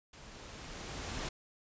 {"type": "noise with level ramp", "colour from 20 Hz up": "pink", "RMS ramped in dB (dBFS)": [-53, -38], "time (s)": [0.13, 1.29], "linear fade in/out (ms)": 5, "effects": ["resampled to 16000 Hz"]}